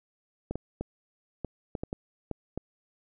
clicks, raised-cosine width 2 ms, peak -19 dBFS, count 9, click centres 0.51 / 0.556 / 0.81 / 1.447 / 1.752 / 1.835 / 1.929 / 2.313 / 2.576 s, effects none

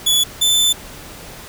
sawtooth tone pair in turn, 3426 / 3526 Hz, A7 / A7, -47 / +3 cents, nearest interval unison, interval 50 cents, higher second, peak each -9 dBFS, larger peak neither, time 0.06-0.24 / 0.41-0.73 s, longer second, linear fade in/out 10 ms, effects pink hiss -36 dBFS RMS until 1.48 s

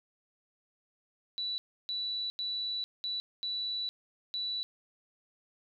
sine tone bursts at uneven times, 3951 Hz, B7, in tune, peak -32 dBFS, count 6, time 1.38-1.58 / 1.89-2.3 / 2.39-2.84 / 3.04-3.2 / 3.43-3.89 / 4.34-4.63 s, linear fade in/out 0 ms, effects none

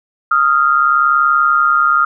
sine tone pair together, 1244.5 / 1385.3 Hz, D#6 / F6, 0 / -14 cents, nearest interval major second, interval 186 cents, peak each -12 dBFS, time 0.31-2.05 s, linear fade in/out 5 ms, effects none

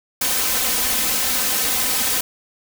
white noise with comb filter, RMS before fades -20 dBFS, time 0.21-2.21 s, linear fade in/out 5 ms, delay 3.9 ms, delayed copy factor +0.85, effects none

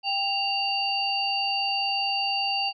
sine tone cluster, 790 / 2781 / 4615 Hz, G5 / F7 / D8, +13 / -8 / -31 cents, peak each -28 dBFS, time 0.03-2.73 s, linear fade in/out 50 ms, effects none

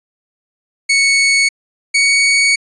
sawtooth tone pair in turn, 2217 / 2236 Hz, C#7 / C#7, 0 / +14 cents, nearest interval unison, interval 14 cents, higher second, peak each -6 dBFS, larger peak neither, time 0.89-1.49 / 1.94-2.56 s, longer second, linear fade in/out 10 ms, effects resampled to 22050 Hz

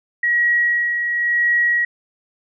sine tone with tremolo, 1908 Hz, A#6, 40 cents sharp, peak -13 dBFS, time 0.23-1.85 s, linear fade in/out 5 ms, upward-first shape sine, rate 0.94 Hz, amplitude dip 45%, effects none

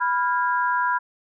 sine chord, F diminished, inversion second, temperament equal with one note detuned, 987.8 / 1396.9 / 1634.6 Hz, Cb6 / F6 / Ab6, 0 / 0 / -28 cents, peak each -21 / -26 / -27 dBFS, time 0-0.99 s, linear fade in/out 20 ms, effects none

